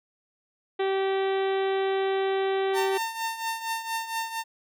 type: harmonic tone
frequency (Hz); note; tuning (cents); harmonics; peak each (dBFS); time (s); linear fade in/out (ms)
386.8; G4; -23; 1 / 2 / 3 / 4 / 5 / 6 / 7 / 8 / 9 / 10; -24 / -31 / -39 / -40 / -39 / -43 / -46 / -44 / -45 / -47; 0.79-2.98; 10
type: tone with tremolo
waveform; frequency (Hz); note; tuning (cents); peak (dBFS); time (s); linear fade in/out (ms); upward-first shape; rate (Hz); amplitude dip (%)
sawtooth; 905; A5; +48; -22; 2.73-4.44; 50; triangle; 4.3; 75
effects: none